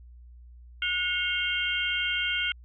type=tone cluster; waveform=sine; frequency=1451 / 2167 / 2788 / 3168 Hz; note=F#6 / C#7 / F7 / G7; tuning=-34 / -40 / -4 / +18 cents; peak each=-31 dBFS; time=0.82-2.52 s; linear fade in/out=2 ms; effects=added 60 Hz sine -46 dBFS peak until 2.64 s